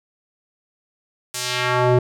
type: tone with band-pass filter sweep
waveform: square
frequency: 124.6 Hz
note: B2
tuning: 16 cents sharp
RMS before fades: -19 dBFS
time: 1.34-1.99 s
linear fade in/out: 5 ms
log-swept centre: 9100 to 370 Hz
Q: 1
effects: none